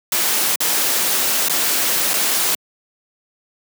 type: noise with dropouts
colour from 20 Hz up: white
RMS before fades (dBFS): -18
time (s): 0.12-2.55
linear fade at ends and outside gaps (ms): 2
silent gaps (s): 0.558-0.604 / 1.485-1.496 / 2.135-2.139
effects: high-pass 200 Hz 12 dB/octave